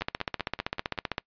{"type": "two click trains", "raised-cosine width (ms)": 0.3, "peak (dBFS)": [-12, -20], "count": [19, 6], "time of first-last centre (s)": [[0.02, 1.181], [0.01, 0.977]], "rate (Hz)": [15.5, 5.17], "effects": ["noise-tail reverb RT60 0.1 s tail -24 dB re dry", "resampled to 11025 Hz"]}